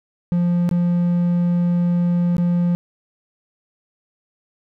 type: tone with dropouts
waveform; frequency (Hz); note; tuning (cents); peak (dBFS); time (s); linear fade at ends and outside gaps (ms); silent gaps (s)
triangle; 174.61; F3; 0; -13; 0.32-2.75; 0; 0.691-0.712 / 2.367-2.382
effects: none